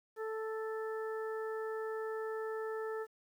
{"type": "harmonic tone", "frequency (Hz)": 440, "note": "A4", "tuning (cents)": 0, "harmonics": [1, 2, 3, 4], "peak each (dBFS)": [-37, -48, -47, -49], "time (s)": [0.16, 3.07], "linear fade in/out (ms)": 50, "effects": ["11-bit"]}